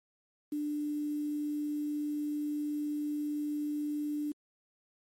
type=tone with quantisation; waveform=sine; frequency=296.4 Hz; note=D4; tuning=16 cents sharp; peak=-31 dBFS; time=0.52-4.32 s; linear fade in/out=5 ms; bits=9; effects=MP3 64 kbps